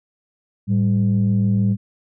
sine tone pair together, 109.43 / 196 Hz, A2 / G3, -9 / 0 cents, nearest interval minor seventh, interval 1009 cents, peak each -16 dBFS, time 0.67-1.77 s, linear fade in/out 50 ms, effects tanh soft clip ceiling -10 dBFS

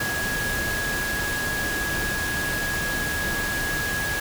sine tone in noise, 1661.2 Hz, G#6, in tune, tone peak -26 dBFS, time 0-4.2 s, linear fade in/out 5 ms, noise pink, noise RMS -29 dBFS, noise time 0-4.2 s, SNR 0 dB, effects none

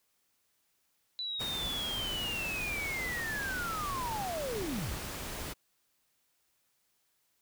sine linear sweep, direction down, 3984 to 36.38 Hz, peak -34 dBFS, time 1.19-4.94 s, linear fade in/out 0 ms
pink noise, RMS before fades -40 dBFS, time 1.39-5.54 s, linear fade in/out 20 ms
effects white hiss -75 dBFS RMS until 7.41 s

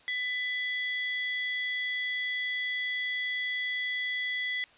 sine tone pair together, 1995 / 3355 Hz, B6 / G#7, +17 / +17 cents, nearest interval major sixth, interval 900 cents, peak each -30 / -36 dBFS, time 0.08-4.64 s, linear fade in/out 0 ms, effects white hiss -58 dBFS RMS until 4.77 s + resampled to 8000 Hz

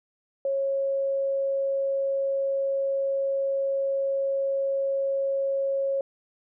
sine tone, 547 Hz, C#5, 23 cents flat, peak -23 dBFS, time 0.45-6.01 s, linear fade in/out 2 ms, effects none

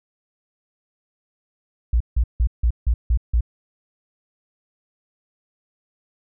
sine tone bursts, 58.27 Hz, A#1, in tune, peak -14 dBFS, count 7, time 1.93-3.408 s, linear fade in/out 5 ms, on 74 ms, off 160 ms, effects none

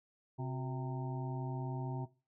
harmonic tone with a mistuned harmonic, 130.81 Hz, C3, in tune, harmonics 1 / 2 / 3 / 5 / 6 / 7, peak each -37 / -46 / -46 / -51 / -50 / -48 dBFS, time 0.38-2.06 s, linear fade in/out 20 ms, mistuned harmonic 3, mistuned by -110 cents, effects noise-tail reverb RT60 0.3 s tail -17 dB re dry

